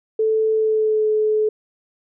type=tone with pitch glide; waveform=sine; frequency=438.7 to 429.7 Hz; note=A4 to A4; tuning=-5 to -41 cents; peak=-15 dBFS; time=0.19-1.49 s; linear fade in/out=5 ms; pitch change=-36 cents; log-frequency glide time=0.53-1.08 s; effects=none